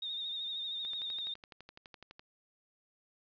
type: tone with vibrato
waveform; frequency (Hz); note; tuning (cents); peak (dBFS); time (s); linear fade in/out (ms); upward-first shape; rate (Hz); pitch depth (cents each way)
sine; 3681; A#7; -23; -36; 0.02-1.34; 5; sine; 13; 47
type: click train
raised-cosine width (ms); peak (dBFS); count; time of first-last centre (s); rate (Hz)
0.2; -32; 17; 0.85-2.195; 11.9
effects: resampled to 11025 Hz + 11-bit